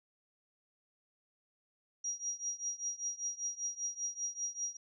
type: tone with tremolo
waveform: sine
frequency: 5730 Hz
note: F8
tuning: 44 cents sharp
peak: -32 dBFS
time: 2.04-4.77 s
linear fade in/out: 5 ms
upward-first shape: triangle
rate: 5.1 Hz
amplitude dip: 95%
effects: none